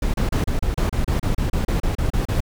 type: noise bursts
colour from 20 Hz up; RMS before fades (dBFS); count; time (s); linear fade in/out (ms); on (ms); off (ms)
brown; -20; 16; 0.02-2.405; 5; 120; 31
effects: none